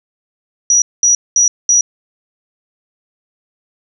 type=tone bursts; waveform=sine; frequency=5820 Hz; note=F#8; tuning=29 cents flat; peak=-7 dBFS; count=4; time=0.7-1.81 s; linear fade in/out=2 ms; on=120 ms; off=210 ms; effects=none